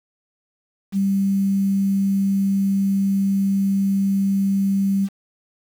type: tone with quantisation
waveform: sine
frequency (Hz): 196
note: G3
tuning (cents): 0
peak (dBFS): -16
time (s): 0.92-5.09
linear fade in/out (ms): 50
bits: 7
effects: none